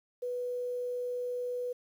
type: tone with quantisation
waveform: sine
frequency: 492.9 Hz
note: B4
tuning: 3 cents flat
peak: -32 dBFS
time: 0.22-1.73 s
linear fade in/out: 10 ms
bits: 10
effects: none